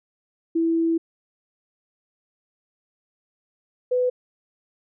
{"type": "tone pair in turn", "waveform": "sine", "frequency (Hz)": [329.8, 499.6], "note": ["E4", "B4"], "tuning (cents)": [1, 20], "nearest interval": "perfect fifth", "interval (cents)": 719, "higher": "second", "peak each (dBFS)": -18, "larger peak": "neither", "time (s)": [[0.55, 0.98], [3.91, 4.1]], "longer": "first", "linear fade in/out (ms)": 10, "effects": []}